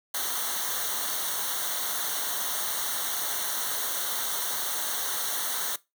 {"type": "noise with comb filter", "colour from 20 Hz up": "white", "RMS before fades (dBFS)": -30, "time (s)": [0.14, 5.76], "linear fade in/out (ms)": 5, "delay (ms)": 0.4, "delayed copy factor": -0.9, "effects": ["noise-tail reverb RT60 0.2 s tail -19 dB re dry"]}